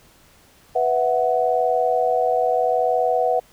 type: chord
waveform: sine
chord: B suspended fourth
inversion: none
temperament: equal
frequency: 493.9 / 659.3 / 740 Hz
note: B4 / E5 / F#5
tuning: 0 / 0 / 0 cents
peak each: -21 / -22 / -20 dBFS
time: 0.75-3.4 s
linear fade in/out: 10 ms
effects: pink hiss -53 dBFS RMS until 3.52 s